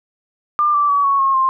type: tone with pitch steps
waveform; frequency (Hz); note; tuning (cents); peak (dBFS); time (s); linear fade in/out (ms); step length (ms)
sine; 1196 / 1166.7 / 1138 / 1110.1 / 1082.9 / 1056.3; D6 / D6 / C#6 / C#6 / C#6 / C6; +31 / -12 / +45 / +2 / -41 / +16; -12; 0.59-1.49; 0; 150
effects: none

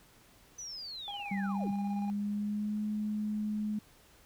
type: linear sweep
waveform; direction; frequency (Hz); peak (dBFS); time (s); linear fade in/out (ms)
sine; down; 6070 to 85.8; -40; 0.58-1.72; 10
type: tone with tremolo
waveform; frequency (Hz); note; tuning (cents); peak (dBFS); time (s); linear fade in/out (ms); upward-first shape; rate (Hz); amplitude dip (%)
triangle; 812; G#5; -39; -37; 1.08-2.1; 0; square; 17; 45
type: tone with pitch glide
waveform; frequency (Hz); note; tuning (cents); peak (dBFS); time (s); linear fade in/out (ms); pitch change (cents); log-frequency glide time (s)
sine; 196.3 to 211.6; G3 to G#3; +3 to +33; -31; 1.31-3.79; 5; +130; 1.43-2.82
effects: pink hiss -61 dBFS RMS until 4.25 s

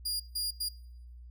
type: tone bursts at uneven times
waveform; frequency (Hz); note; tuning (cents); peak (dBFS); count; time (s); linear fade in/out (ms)
sawtooth; 4838; D#8; -49; -28; 3; 0.05-0.2 / 0.35-0.51 / 0.6-0.69; 10
effects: noise-tail reverb RT60 1.0 s tail -24 dB re dry + added 60 Hz sine -46 dBFS peak until 1.3 s

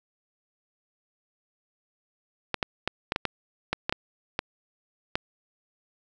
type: clicks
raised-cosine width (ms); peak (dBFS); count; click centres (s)
0.3; -9; 11; 2.543 / 2.628 / 2.876 / 3.121 / 3.161 / 3.253 / 3.73 / 3.895 / 3.925 / 4.391 / 5.155
effects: none

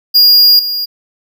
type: tone with level steps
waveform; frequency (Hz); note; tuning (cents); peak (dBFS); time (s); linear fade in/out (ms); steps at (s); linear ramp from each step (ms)
square; 4840; D#8; -49; -4 / -15; 0.14-0.86; 20; 0.59; 2
effects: none

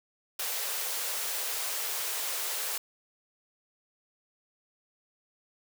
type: high-pass noise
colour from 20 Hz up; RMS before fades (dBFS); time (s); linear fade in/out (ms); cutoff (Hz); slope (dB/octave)
white; -33; 0.39-2.78; 5; 400; 48
effects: none

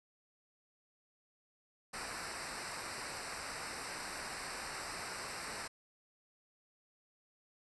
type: noise with comb filter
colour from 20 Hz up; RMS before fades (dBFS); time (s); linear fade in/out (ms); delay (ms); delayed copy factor
pink; -43; 1.93-5.68; 10; 0.3; -0.8
effects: resampled to 24000 Hz

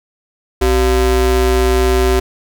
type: ring-modulated tone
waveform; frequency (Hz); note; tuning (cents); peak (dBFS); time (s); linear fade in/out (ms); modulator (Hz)
square; 160.1; D#3; +50; -8; 0.61-2.2; 10; 221
effects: none

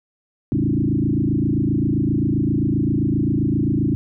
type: tone with frequency modulation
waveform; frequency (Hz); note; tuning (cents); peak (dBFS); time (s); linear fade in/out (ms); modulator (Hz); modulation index
sine; 208.9; G#3; +10; -16; 0.52-3.95; 0; 27.6; 4.2
effects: none

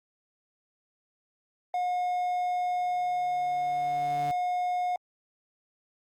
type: tone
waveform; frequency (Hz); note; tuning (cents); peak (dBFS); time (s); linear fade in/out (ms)
triangle; 720; F#5; -47; -24; 1.74-4.96; 2
type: tone with exponential growth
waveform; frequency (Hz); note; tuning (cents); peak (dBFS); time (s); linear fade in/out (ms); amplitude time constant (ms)
sawtooth; 146.3; D3; -6; -32; 2.42-4.31; 0; 410
effects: Opus 48 kbps

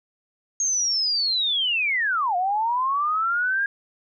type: linear two-way sweep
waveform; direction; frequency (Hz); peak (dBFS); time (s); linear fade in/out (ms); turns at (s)
sine; down then up; 6520 to 698.5 to 1635; -20; 0.6-3.66; 2; 2.36
effects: none

